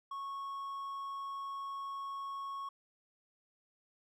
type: tone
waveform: triangle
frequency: 1102 Hz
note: C#6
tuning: 11 cents flat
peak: -37 dBFS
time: 0.11-2.69 s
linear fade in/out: 5 ms
effects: none